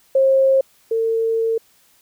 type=tone pair in turn; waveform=sine; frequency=535 / 452 Hz; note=C5 / A4; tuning=+38 / +47 cents; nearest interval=minor third; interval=291 cents; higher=first; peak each=-11 / -16 dBFS; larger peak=first; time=0.15-0.61 / 0.91-1.58 s; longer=second; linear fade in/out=5 ms; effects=white hiss -56 dBFS RMS until 2.01 s